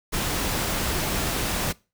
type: noise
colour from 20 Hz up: pink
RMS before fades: -26 dBFS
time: 0.12-1.73 s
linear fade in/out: 20 ms
effects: noise-tail reverb RT60 0.3 s tail -23 dB re dry